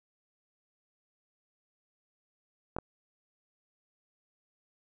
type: clicks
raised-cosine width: 1 ms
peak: -20 dBFS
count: 2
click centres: 2.765 / 2.786 s
effects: none